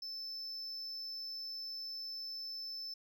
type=tone; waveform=sine; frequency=5274 Hz; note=E8; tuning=in tune; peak=-38 dBFS; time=0.02-2.94 s; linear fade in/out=5 ms; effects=tanh soft clip ceiling -40 dBFS + 13-bit